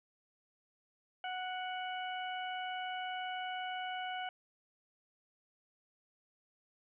harmonic tone with a mistuned harmonic, 738 Hz, F#5, 5 cents flat, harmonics 1 / 2 / 3 / 4, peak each -39 / -44 / -48 / -46 dBFS, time 1.24-4.29 s, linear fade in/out 2 ms, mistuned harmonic 3, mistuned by +18 cents, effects none

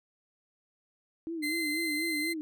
sine tone with vibrato, 315.5 Hz, D#4, 24 cents sharp, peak -33 dBFS, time 1.27-2.41 s, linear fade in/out 0 ms, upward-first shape sine, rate 4.1 Hz, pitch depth 110 cents each way
35% pulse tone, 2068 Hz, C7, 21 cents flat, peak -29 dBFS, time 1.42-2.34 s, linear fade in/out 20 ms
effects none

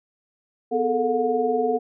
sine tone cluster, 248.9 / 425.3 / 445.5 / 720 Hz, B3 / G#4 / A4 / F#5, +14 / +41 / +22 / -47 cents, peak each -28 / -27 / -22 / -25 dBFS, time 0.71-1.79 s, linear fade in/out 20 ms, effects none

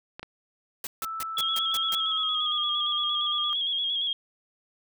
clicks, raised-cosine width 0.3 ms, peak -22 dBFS, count 2, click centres 0.195 / 0.23 s
white noise bursts, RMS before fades -34 dBFS, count 7, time 0.84-1.95 s, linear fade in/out 2 ms, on 30 ms, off 150 ms
sine tone with pitch glide, 1318.5 to 1202.1 Hz, E6 to D6, 0 to +40 cents, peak -31 dBFS, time 1.02-3.53 s, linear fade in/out 0 ms, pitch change -160 cents, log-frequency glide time 1.95-2.67 s
sine tone with vibrato, 3300 Hz, G#7, 12 cents flat, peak -25 dBFS, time 1.37-4.13 s, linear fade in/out 2 ms, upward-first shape square, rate 8.7 Hz, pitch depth 34 cents each way
effects none

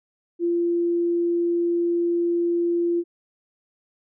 sine tone, 343.7 Hz, F4, 28 cents flat, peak -19 dBFS, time 0.39-3.04 s, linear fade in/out 50 ms, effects none

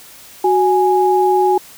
sine tone pair together, 370 / 830.6 Hz, F#4 / G#5, 0 / 0 cents, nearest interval octave + major second, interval 1400 cents, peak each -13 dBFS, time 0.44-1.58 s, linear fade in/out 5 ms, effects white hiss -40 dBFS RMS until 1.77 s

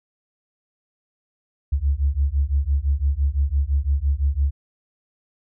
sine beating tone pair, 67.5 / 73.4 Hz, C#2 / D2, -45 / 0 cents, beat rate 5.9 Hz, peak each -20 dBFS, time 1.72-4.51 s, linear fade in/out 10 ms, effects tanh soft clip ceiling -10 dBFS

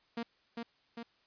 sawtooth tone with echo, 233.1 Hz, A#3, in tune, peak -31 dBFS, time 0.17-0.23 s, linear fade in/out 5 ms, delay 400 ms, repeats 2, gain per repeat -3 dB, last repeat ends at 1.03 s, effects white hiss -70 dBFS RMS until 1.26 s + resampled to 11025 Hz

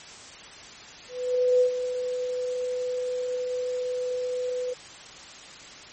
sine tone with ADSR envelope, 499.7 Hz, B4, 20 cents sharp, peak -16 dBFS, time 1.08-4.74 s, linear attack 530 ms, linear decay 100 ms, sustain -10 dB, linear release 16 ms, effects white hiss -44 dBFS RMS until 5.92 s + MP3 32 kbps

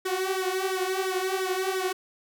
sawtooth tone with flanger, 376.2 Hz, F#4, 29 cents sharp, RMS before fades -28 dBFS, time 0.05-1.93 s, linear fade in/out 10 ms, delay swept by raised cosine 0.54 to 4.84 ms, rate 2.9 Hz, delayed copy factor +0.75, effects none

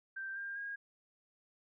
sine tone with pitch steps, 1568 / 1599.1 / 1630.8 Hz, G6 / G6 / G#6, 0 / +34 / -32 cents, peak -39 dBFS, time 0.16-0.76 s, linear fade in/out 10 ms, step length 200 ms, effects none

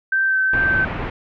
sine tone with vibrato, 1550 Hz, G6, 20 cents flat, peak -15 dBFS, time 0.12-0.85 s, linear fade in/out 5 ms, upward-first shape sine, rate 2.5 Hz, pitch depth 14 cents each way
pink low-pass noise, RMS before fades -26 dBFS, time 0.53-1.1 s, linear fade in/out 5 ms, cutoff 2400 Hz, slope 24 dB/octave
effects none

